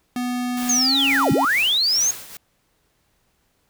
square tone with pitch glide, 246.9 to 274 Hz, B3 to C#4, 0 to -20 cents, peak -23 dBFS, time 0.16-1.45 s, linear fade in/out 2 ms, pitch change +180 cents, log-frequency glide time 0.74-0.97 s
white noise with tremolo, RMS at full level -31 dBFS, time 0.57-2.37 s, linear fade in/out 2 ms, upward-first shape triangle, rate 2.2 Hz, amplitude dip 75%
sine linear two-way sweep, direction down then up, 6645 to 103.2 to 6645 Hz, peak -16 dBFS, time 0.69-2.11 s, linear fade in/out 5 ms, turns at 1.32 s
effects pink hiss -66 dBFS RMS until 3.69 s

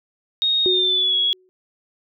sine tone with pitch glide, 3729 to 3341 Hz, A#7 to G#7, 0 to +10 cents, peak -16 dBFS, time 0.42-1.33 s, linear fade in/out 0 ms, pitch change -190 cents, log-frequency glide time 0.64-1.16 s
sine tone with exponential decay, 370 Hz, F#4, in tune, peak -17 dBFS, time 0.66-1.49 s, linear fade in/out 0 ms, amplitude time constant 180 ms
effects none

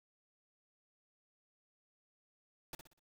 pink noise with echo, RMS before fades -45 dBFS, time 2.73-2.75 s, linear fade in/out 2 ms, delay 61 ms, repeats 4, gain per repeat -8 dB, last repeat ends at 2.994 s, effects none

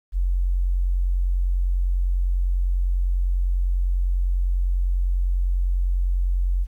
sine tone, 45 Hz, F#1, 47 cents flat, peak -18 dBFS, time 0.12-6.67 s, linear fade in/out 50 ms, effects 10-bit

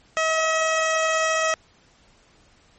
15% pulse tone, 640 Hz, D#5, 49 cents sharp, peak -13 dBFS, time 0.17-1.54 s, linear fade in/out 0 ms, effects pink hiss -57 dBFS RMS until 2.78 s + MP3 32 kbps

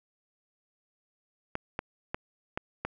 clicks, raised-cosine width 0.5 ms, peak -16 dBFS, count 5, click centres 1.554 / 1.791 / 2.145 / 2.575 / 2.85 s, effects none

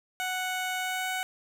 15% pulse tone with pitch glide, 740 to 745.6 Hz, F#5 to F#5, 0 to +13 cents, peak -23 dBFS, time 0.2-1.23 s, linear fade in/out 0 ms, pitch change +13 cents, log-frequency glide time 0.79-1.09 s, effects none

